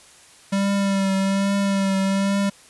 square tone with vibrato, 196 Hz, G3, in tune, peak -19 dBFS, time 0.52-2.5 s, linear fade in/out 10 ms, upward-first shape triangle, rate 1.2 Hz, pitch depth 31 cents each way, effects white hiss -49 dBFS RMS until 2.69 s + resampled to 24000 Hz

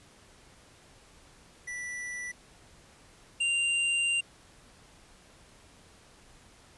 square tone pair in turn, 1968 / 2783 Hz, B6 / F7, -7 / -7 cents, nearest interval tritone, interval 600 cents, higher second, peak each -36 / -26 dBFS, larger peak second, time 1.67-2.32 / 3.4-4.21 s, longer second, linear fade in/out 10 ms, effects pink hiss -57 dBFS RMS until 6.77 s + resampled to 24000 Hz

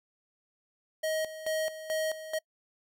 square tone with tremolo, 630 Hz, D#5, 21 cents sharp, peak -29 dBFS, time 1.03-2.39 s, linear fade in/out 10 ms, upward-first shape square, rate 2.3 Hz, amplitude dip 75%, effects noise-tail reverb RT60 0.1 s tail -26 dB re dry

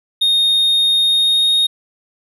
triangle tone with pitch glide, 3699 to 3720 Hz, A#7 to A#7, -14 to -4 cents, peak -10 dBFS, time 0.21-1.67 s, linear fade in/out 10 ms, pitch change +10 cents, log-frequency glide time 1.02-1.51 s, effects none

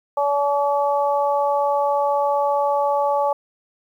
harmonic tone, 285.3 Hz, C#4, 50 cents sharp, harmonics 2 / 3 / 4, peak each -20 / -20 / -26 dBFS, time 0.17-3.33 s, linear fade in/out 5 ms, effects 9-bit

